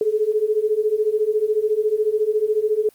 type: beating tone pair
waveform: sine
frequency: 420 / 434 Hz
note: G#4 / A4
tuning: +19 / -24 cents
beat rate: 14 Hz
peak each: -21 / -19 dBFS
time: 0.01-2.89 s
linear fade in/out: 2 ms
effects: white hiss -55 dBFS RMS until 2.94 s + Opus 32 kbps